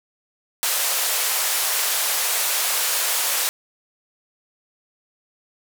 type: band-pass noise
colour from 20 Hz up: white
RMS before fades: -22 dBFS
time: 0.63-3.49 s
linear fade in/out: 0 ms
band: 500 to 16000 Hz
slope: 24 dB/octave
effects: none